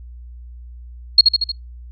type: tone with echo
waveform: sine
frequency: 4300 Hz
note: C8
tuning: 47 cents sharp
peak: -3 dBFS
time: 1.18-1.21 s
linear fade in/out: 5 ms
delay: 77 ms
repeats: 4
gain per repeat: -4 dB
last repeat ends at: 1.518 s
effects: noise-tail reverb RT60 0.2 s tail -26 dB re dry + added 60 Hz sine -34 dBFS peak until 1.91 s